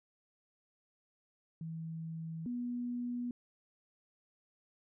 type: tone pair in turn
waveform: sine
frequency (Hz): 162.4 / 243.3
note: E3 / B3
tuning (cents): -26 / -26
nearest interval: perfect fifth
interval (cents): 700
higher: second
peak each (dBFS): -39 / -35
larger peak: second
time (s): 1.61-2.46 / 2.46-3.31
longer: neither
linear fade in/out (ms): 2
effects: none